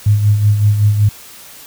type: tone with tremolo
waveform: sine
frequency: 104.3 Hz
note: G#2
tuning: 8 cents sharp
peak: -6 dBFS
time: 0.06-1.09 s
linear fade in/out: 5 ms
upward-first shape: sine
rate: 5.3 Hz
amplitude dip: 55%
effects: white hiss -37 dBFS RMS until 1.66 s